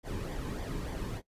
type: noise with flanger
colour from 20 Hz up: brown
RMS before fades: -37 dBFS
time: 0.03-1.22 s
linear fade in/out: 50 ms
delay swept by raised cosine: 0.73 to 1.49 ms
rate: 3.4 Hz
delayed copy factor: -0.55
effects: noise-tail reverb RT60 0.1 s tail -18 dB re dry + resampled to 32000 Hz